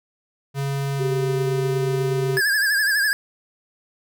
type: tone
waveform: square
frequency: 138.59 Hz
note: C#3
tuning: in tune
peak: -23 dBFS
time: 0.54-2.4 s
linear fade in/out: 50 ms
type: tone with tremolo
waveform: sine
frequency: 387.6 Hz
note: G4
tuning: 20 cents flat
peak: -20 dBFS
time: 0.99-2.41 s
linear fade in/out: 20 ms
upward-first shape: triangle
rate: 17 Hz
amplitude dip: 45%
type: tone with vibrato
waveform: square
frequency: 1661.2 Hz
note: G#6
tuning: in tune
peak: -18 dBFS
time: 2.37-3.13 s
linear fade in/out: 0 ms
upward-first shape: sine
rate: 12 Hz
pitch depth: 83 cents each way
effects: none